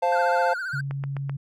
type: chord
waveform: triangle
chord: F major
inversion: second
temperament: equal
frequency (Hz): 523.3 / 698.5 / 880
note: C5 / F5 / A5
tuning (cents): 0 / 0 / 0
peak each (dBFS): -22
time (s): 0.02-0.54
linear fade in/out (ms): 10
type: tone with vibrato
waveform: triangle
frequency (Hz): 1480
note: F#6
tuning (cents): 0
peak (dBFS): -26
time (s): 0.12-0.81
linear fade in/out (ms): 5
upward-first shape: sine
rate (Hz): 15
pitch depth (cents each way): 99
type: tone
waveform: sine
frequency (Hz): 138.59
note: C#3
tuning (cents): 0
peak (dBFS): -27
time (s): 0.73-1.37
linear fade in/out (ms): 10
type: click train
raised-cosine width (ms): 0.5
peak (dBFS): -21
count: 4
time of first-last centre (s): 0.91-1.296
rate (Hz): 7.78
effects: none

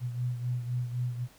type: beating tone pair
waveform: sine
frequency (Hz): 122.5 / 126.4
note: B2 / B2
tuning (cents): -14 / +41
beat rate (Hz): 3.9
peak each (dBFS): -30 / -37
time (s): 0-1.28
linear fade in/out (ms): 50
effects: pink hiss -58 dBFS RMS until 1.38 s

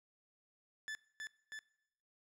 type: tone with echo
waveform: 40% pulse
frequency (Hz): 1744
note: A6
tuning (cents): -16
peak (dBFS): -40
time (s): 0.88-0.95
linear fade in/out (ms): 0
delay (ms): 320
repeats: 2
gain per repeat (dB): -2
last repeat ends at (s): 1.59
effects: noise-tail reverb RT60 0.8 s tail -21 dB re dry + low-pass 8000 Hz 12 dB/octave

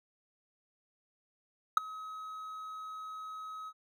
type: tone with ADSR envelope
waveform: triangle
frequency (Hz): 1275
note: D#6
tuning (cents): +42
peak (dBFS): -15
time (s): 1.77-3.73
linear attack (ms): 3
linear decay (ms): 10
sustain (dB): -24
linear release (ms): 52
effects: none

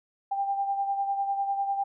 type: beating tone pair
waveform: sine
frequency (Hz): 792 / 802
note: G5 / G5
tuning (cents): +18 / +39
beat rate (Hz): 10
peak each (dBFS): -26 / -35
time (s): 0.31-1.84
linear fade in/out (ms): 10
effects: none

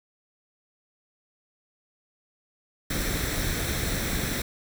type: noise with comb filter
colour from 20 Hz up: pink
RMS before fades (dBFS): -28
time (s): 2.9-4.42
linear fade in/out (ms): 5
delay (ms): 0.52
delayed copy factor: +0.55
effects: none

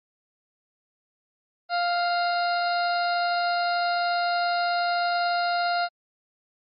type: harmonic tone with a mistuned harmonic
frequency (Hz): 698.5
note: F5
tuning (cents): 0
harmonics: 1 / 2 / 3 / 4 / 5 / 6 / 7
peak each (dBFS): -23 / -28 / -39 / -40 / -41 / -34 / -40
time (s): 1.69-5.89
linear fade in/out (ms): 50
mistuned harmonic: 5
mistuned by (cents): +120
effects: MP3 32 kbps

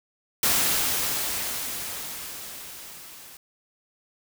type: noise with level ramp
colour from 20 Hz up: white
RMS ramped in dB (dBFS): -21 to -46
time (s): 0.43-3.37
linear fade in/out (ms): 2
effects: none

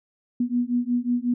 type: beating tone pair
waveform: sine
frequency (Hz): 240.7 / 246.2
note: B3 / B3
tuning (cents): -44 / -5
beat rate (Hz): 5.5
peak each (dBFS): -24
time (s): 0.4-1.34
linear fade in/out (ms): 5
effects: none

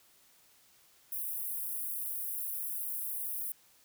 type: high-pass noise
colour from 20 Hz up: white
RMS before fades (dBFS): -37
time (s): 1.12-3.52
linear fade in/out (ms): 2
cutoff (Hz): 10000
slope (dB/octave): 48
effects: white hiss -64 dBFS RMS until 3.84 s

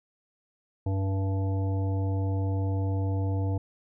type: harmonic tone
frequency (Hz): 96.6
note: G2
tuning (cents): -25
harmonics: 1 / 3 / 5 / 7 / 9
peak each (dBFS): -25 / -35 / -39 / -42 / -44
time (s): 0.86-3.58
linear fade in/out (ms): 5
effects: none

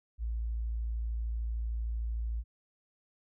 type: tone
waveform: sine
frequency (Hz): 56.6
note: A1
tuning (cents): +50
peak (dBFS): -31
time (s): 0.18-2.44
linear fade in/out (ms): 50
effects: none

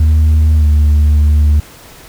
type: tone with pitch glide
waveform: sine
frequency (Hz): 77.7 to 74.71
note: D#2 to D2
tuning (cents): -2 to +30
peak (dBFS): -3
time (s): 0-1.6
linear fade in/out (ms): 5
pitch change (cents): -68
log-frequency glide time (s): 0.56-0.67
effects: tanh soft clip ceiling -5 dBFS + pink hiss -37 dBFS RMS until 2.08 s

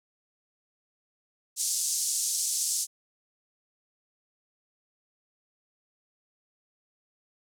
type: band-pass noise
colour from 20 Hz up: pink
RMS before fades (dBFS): -29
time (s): 1.56-2.87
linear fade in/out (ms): 50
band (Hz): 5800 to 9900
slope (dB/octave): 24
effects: none

